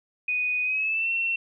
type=tone with pitch glide; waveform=sine; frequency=2485 to 2710 Hz; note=D#7 to E7; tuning=-3 to +47 cents; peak=-23 dBFS; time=0.28-1.36 s; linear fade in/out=5 ms; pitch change=+150 cents; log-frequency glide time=0.63-1.1 s; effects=none